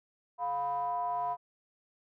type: ring-modulated tone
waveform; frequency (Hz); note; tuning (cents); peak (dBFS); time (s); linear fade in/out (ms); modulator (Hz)
triangle; 141.2; C#3; +32; -25; 0.38-1.37; 50; 848
effects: none